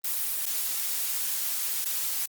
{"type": "noise with dropouts", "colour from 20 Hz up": "blue", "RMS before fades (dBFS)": -29, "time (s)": [0.04, 2.26], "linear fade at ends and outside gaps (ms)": 5, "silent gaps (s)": [[0.457, 0.462], [1.847, 1.855]], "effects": ["Opus 32 kbps"]}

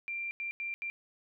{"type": "tone bursts at uneven times", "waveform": "sine", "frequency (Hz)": 2370, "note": "D7", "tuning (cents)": 15, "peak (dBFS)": -34, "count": 4, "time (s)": [[0.08, 0.31], [0.4, 0.51], [0.6, 0.74], [0.82, 0.9]], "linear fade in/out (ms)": 0, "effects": []}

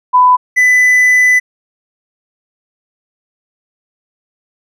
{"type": "tone pair in turn", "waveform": ["sine", "triangle"], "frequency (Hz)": [999, 1998], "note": ["B5", "B6"], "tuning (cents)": [20, 20], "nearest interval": "octave", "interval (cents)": 1200, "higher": "second", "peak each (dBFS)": -4, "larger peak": "neither", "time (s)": [[0.13, 0.37], [0.56, 1.4]], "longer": "second", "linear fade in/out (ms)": 20, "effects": []}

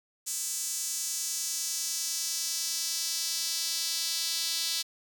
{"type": "tone with high-pass filter sweep", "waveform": "sawtooth", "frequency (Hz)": 330, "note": "E4", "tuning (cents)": 2, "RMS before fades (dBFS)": -32, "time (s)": [0.26, 4.83], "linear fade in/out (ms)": 20, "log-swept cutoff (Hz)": [7100, 4300], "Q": 2.2, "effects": []}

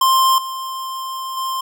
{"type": "tone with level steps", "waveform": "square", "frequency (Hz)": 1051, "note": "C6", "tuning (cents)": 7, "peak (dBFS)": [-12, -25, -21], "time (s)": [0.01, 1.61], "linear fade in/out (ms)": 5, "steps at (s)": [0.38, 1.37], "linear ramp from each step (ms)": 2, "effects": []}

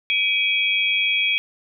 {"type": "tone cluster", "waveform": "sine", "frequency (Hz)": [2307, 2503, 3313], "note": ["D7", "D#7", "G#7"], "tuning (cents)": [-31, 10, -5], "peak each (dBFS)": -22, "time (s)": [0.1, 1.38], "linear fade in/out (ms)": 0, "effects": []}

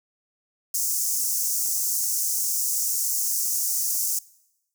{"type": "high-pass noise", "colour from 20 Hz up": "pink", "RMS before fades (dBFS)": -25, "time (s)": [0.74, 4.19], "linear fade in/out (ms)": 5, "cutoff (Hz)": 5700, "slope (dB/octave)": 48, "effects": ["noise-tail reverb RT60 0.9 s tail -22 dB re dry"]}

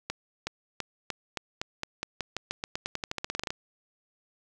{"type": "accelerating click train", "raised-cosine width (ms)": 0.2, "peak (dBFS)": -14, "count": 25, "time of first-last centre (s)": [0.1, 3.505], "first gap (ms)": 370, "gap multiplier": 0.9, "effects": []}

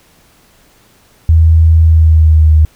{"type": "tone with pitch glide", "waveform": "sine", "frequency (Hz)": [80.9, 77.69], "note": ["E2", "D#2"], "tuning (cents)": [-32, -2], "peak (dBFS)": -3, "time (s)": [1.29, 2.65], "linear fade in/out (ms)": 0, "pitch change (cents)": -70, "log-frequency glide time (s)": [1.84, 2.52], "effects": ["pink hiss -48 dBFS RMS until 2.75 s"]}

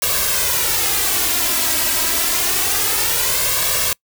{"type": "noise with flanger", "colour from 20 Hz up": "white", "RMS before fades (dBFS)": -18, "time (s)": [0.02, 3.93], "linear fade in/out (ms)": 2, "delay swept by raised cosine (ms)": [1.8, 3.1], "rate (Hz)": 0.27, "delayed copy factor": 0.7, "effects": ["noise-tail reverb RT60 0.1 s tail -25 dB re dry"]}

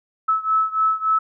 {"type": "beating tone pair", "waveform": "sine", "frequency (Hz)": [1300, 1303.5], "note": ["E6", "E6"], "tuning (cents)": [-24, -20], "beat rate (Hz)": 3.5, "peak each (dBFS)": [-19, -21], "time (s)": [0.28, 1.19], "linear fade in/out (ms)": 10, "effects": []}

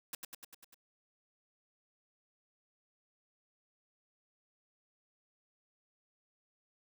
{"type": "noise with echo", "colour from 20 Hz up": "white", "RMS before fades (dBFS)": -41, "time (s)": [0.13, 0.15], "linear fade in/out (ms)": 2, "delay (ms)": 99, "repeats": 6, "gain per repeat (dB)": -3, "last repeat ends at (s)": 0.744, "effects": []}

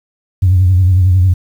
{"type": "tone with vibrato", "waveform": "sine", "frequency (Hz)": 91.9, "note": "F#2", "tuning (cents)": -11, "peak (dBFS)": -5, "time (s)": [0.42, 1.34], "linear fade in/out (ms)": 10, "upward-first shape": "triangle", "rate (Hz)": 11, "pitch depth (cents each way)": 92, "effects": ["tanh soft clip ceiling -2 dBFS", "7-bit"]}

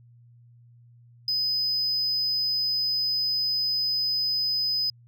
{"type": "tone", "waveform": "sine", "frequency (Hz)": 5020, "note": "D#8", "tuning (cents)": 15, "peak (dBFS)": -21, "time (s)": [1.28, 4.9], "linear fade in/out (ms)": 2, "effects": ["tanh soft clip ceiling -21 dBFS", "added 119 Hz sine -51 dBFS peak until 5.07 s"]}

